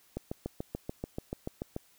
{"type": "click train", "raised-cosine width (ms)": 2, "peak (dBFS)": -21, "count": 12, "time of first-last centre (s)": [0.17, 1.764], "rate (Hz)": 6.9, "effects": ["white hiss -64 dBFS RMS until 1.98 s"]}